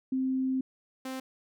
sine / sawtooth tone pair in turn, 261.6 / 261.6 Hz, C4 / C4, 0 / 0 cents, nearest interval unison, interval 0 cents, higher neither, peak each -26 / -31 dBFS, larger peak first, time 0.12-0.61 / 1.05-1.2 s, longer first, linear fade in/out 5 ms, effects none

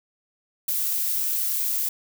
violet noise, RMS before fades -25 dBFS, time 0.68-1.89 s, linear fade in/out 5 ms, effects none

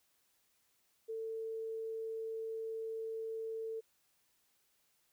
sine tone, 446.9 Hz, A4, 27 cents sharp, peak -38 dBFS, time 1.08-3.81 s, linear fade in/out 20 ms, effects white hiss -75 dBFS RMS until 5.12 s

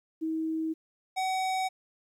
sine / square tone pair in turn, 319.7 / 754.3 Hz, D#4 / F#5, +47 / +33 cents, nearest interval octave + minor third, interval 1486 cents, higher second, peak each -28 dBFS, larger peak neither, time 0.21-0.74 / 1.16-1.69 s, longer neither, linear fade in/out 20 ms, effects low-pass 9000 Hz 12 dB/octave + 11-bit

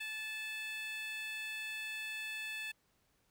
15% pulse tone with high-pass filter, 872 Hz, A5, 16 cents flat, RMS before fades -42 dBFS, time 0-2.72 s, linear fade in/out 10 ms, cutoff 2200 Hz, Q 4.8, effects pink hiss -75 dBFS RMS until 3.3 s

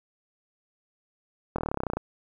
slowing click train, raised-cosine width 1 ms, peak -14 dBFS, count 15, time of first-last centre 1.56-1.97 s, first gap 24 ms, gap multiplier 1.03, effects 9-bit

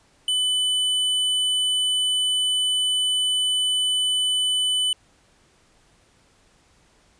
square tone, 3000 Hz, F#7, 23 cents sharp, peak -20 dBFS, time 0.28-4.93 s, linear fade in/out 2 ms, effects pink hiss -59 dBFS RMS until 7.19 s + resampled to 22050 Hz

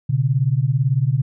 sine beating tone pair, 123.47 / 141.47 Hz, B2 / C#3, 0 / +36 cents, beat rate 18 Hz, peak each -18 dBFS, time 0.09-1.22 s, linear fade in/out 10 ms, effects none

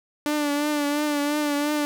sawtooth tone with vibrato, 293.7 Hz, D4, in tune, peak -18 dBFS, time 0.26-1.85 s, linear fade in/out 0 ms, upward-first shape triangle, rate 2.9 Hz, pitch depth 47 cents each way, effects none

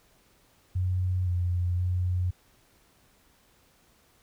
sine tone with pitch steps, 91.6 / 88.7 / 90 Hz, F#2 / F2 / F#2, -17 / +27 / -47 cents, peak -24 dBFS, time 0.75-2.31 s, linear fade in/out 10 ms, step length 520 ms, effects pink hiss -63 dBFS RMS until 4.22 s

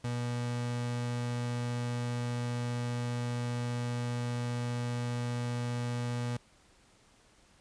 35% pulse tone, 121 Hz, B2, 35 cents flat, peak -30 dBFS, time 0.04-6.37 s, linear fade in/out 5 ms, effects pink hiss -63 dBFS RMS until 7.6 s + resampled to 22050 Hz

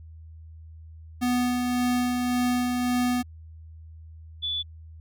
square tone with tremolo, 246.9 Hz, B3, in tune, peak -22 dBFS, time 1.21-3.23 s, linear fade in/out 20 ms, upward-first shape sine, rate 1.8 Hz, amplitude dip 30%
sine tone, 3459 Hz, A7, 30 cents flat, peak -26 dBFS, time 4.42-4.63 s, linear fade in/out 20 ms
effects added 80 Hz sine -42 dBFS peak until 5 s

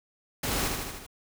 pink noise with echo, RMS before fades -30 dBFS, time 0.43-0.68 s, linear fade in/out 5 ms, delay 77 ms, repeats 5, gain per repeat -3 dB, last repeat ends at 1.065 s, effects none

